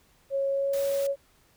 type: tone with pitch glide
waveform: sine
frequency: 549 to 556 Hz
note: C#5 to C#5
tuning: -17 to +5 cents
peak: -24 dBFS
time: 0.3-1.16 s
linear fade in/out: 50 ms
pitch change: +22 cents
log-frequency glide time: 0.48-0.78 s
type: noise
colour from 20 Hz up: white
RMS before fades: -41 dBFS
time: 0.73-1.07 s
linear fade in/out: 5 ms
effects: pink hiss -63 dBFS RMS until 1.56 s